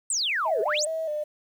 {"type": "exponential two-way sweep", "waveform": "sine", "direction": "down then up", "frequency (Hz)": [8690, 390, 8690], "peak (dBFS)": -23, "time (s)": [0.1, 0.85], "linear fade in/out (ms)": 2, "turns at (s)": 0.61}
{"type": "tone with vibrato", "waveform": "sine", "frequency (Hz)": 622.3, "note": "D#5", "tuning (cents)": 0, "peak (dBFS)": -26, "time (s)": [0.45, 1.24], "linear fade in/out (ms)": 10, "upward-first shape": "square", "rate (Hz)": 2.4, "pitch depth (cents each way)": 59}
{"effects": ["tanh soft clip ceiling -15 dBFS", "9-bit"]}